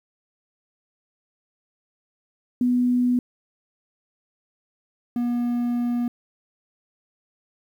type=tone pair in turn; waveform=sine / triangle; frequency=246.9 / 240.8 Hz; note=B3 / B3; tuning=0 / -44 cents; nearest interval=unison; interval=44 cents; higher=first; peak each=-17 / -19 dBFS; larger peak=first; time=2.61-3.19 / 5.16-6.08 s; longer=second; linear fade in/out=2 ms; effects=9-bit